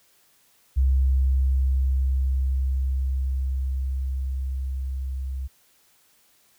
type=tone with level ramp; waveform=sine; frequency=66 Hz; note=C2; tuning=16 cents sharp; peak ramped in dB=-16 to -27 dBFS; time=0.76-5.48 s; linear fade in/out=20 ms; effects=white hiss -61 dBFS RMS until 6.58 s